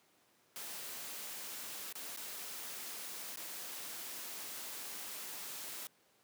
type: noise with dropouts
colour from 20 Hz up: white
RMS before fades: -45 dBFS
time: 0.56-5.87 s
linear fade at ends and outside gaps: 0 ms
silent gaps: 1.926-1.954 / 2.163-2.173 / 3.359-3.372 s
effects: pink hiss -70 dBFS RMS until 6.23 s + high-pass 200 Hz 12 dB/octave